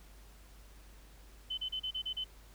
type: tone bursts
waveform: sine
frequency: 3044 Hz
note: F#7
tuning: 48 cents sharp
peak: -34 dBFS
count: 7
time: 1.5-2.243 s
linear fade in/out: 10 ms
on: 77 ms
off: 34 ms
effects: added 50 Hz sine -54 dBFS peak until 2.54 s + pink hiss -61 dBFS RMS until 2.54 s